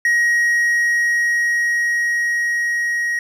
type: tone with level ramp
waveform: triangle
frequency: 1890 Hz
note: A#6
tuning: 23 cents sharp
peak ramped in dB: -11 to -16 dBFS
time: 0.05-3.19 s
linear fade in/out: 2 ms
effects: none